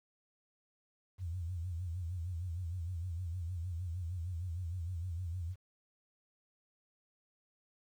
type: tone with vibrato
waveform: sine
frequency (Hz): 87.31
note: F2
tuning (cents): 0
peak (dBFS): -36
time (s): 1.18-5.56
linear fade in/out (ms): 50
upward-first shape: sine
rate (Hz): 6.5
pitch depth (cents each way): 120
effects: 11-bit